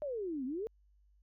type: exponential two-way sweep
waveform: sine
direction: down then up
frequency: 618 to 247 to 467 Hz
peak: -35 dBFS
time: 0.02-0.67 s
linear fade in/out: 0 ms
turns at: 0.45 s
effects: added 50 Hz sine -64 dBFS peak until 1.22 s